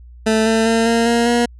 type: tone with pitch steps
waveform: 20% pulse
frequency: 220 / 223.6 / 227.2 / 230.9 / 234.7 / 238.5 Hz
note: A3 / A3 / A#3 / A#3 / A#3 / A#3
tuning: 0 / +28 / -44 / -16 / +12 / +40 cents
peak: -8 dBFS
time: 0.26-1.46 s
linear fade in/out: 10 ms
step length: 200 ms
effects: added 60 Hz sine -37 dBFS peak until 1.59 s + resampled to 24000 Hz